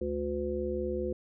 harmonic tone, 72.3 Hz, D2, 27 cents flat, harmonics 1 / 3 / 5 / 7, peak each -38 / -38 / -33 / -35 dBFS, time 0.01-1.13 s, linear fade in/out 5 ms, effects none

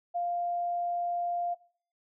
sine tone, 698.5 Hz, F5, in tune, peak -28 dBFS, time 0.14-1.55 s, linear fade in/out 20 ms, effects noise-tail reverb RT60 0.5 s tail -20 dB re dry

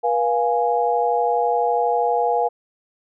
sine chord, F diminished, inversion second, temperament equal with one note detuned, 482.3 / 698.5 / 830.6 Hz, Cb5 / F5 / Ab5, -41 / 0 / 0 cents, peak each -21 dBFS, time 0.03-2.49 s, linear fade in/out 20 ms, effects none

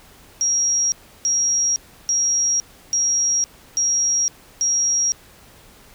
sine tone bursts, 5650 Hz, F8, 19 cents sharp, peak -16 dBFS, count 6, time 0.41-5.12 s, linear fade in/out 0 ms, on 510 ms, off 330 ms, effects pink hiss -48 dBFS RMS until 5.94 s

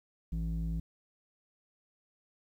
square tone with low-pass filter, 55.1 Hz, A1, 3 cents sharp, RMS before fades -34 dBFS, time 0.32-0.8 s, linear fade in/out 5 ms, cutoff 180 Hz, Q 2.3, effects 11-bit

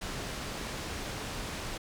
pink low-pass noise, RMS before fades -38 dBFS, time 0.01-1.78 s, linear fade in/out 10 ms, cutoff 7700 Hz, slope 12 dB/octave, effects none

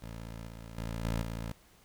15% pulse tone with level steps, 56.3 Hz, A1, 40 cents sharp, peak -35 / -38 / -29 / -24 / -30 dBFS, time 0.02-1.52 s, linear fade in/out 5 ms, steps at 0.48 / 0.78 / 1.04 / 1.22 s, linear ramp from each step 2 ms, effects pink hiss -62 dBFS RMS until 1.84 s

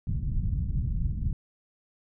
pink low-pass noise, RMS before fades -28 dBFS, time 0.07-1.33 s, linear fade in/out 2 ms, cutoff 160 Hz, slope 24 dB/octave, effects none

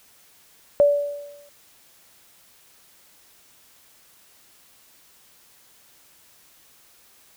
sine tone with exponential decay, 577 Hz, D5, 31 cents flat, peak -10 dBFS, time 0.8-1.49 s, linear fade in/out 0 ms, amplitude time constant 150 ms, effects white hiss -55 dBFS RMS until 7.36 s

